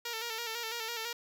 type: tone with vibrato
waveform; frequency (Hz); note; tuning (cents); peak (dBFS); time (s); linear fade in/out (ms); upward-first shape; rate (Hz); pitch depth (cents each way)
5% pulse; 458.9; A#4; -27; -24; 0.05-1.13; 5; square; 6; 49
effects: none